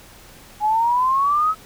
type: exponential sweep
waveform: sine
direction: up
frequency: 830.6 to 1298 Hz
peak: -15 dBFS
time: 0.6-1.55 s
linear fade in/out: 50 ms
effects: pink hiss -45 dBFS RMS until 1.65 s